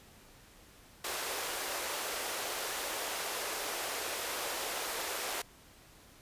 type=high-pass noise; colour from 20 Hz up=pink; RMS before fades=-37 dBFS; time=1.04-5.42 s; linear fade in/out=5 ms; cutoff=400 Hz; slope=24 dB/octave; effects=pink hiss -58 dBFS RMS until 6.21 s + resampled to 32000 Hz